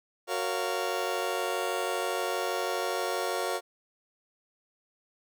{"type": "chord", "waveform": "30% pulse", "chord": "Gb major seventh", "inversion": "none", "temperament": "just", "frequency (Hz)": [370, 462.5, 555, 693.7], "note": ["Gb4", "Bb4", "Db5", "F5"], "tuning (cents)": [0, -14, 2, -12], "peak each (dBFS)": -32, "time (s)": [0.27, 3.61], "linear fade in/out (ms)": 50, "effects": []}